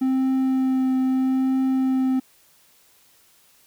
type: tone with vibrato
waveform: triangle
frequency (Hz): 261.6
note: C4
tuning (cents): 0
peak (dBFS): -16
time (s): 0.01-2.2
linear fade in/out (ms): 10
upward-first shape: triangle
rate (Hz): 0.78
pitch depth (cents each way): 12
effects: white hiss -57 dBFS RMS until 3.66 s